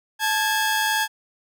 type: tone pair together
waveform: sawtooth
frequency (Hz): 871 / 1639.9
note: A5 / G#6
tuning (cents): -18 / -22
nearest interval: major seventh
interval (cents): 1096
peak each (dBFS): -19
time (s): 0.19-1.08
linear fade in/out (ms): 50
effects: none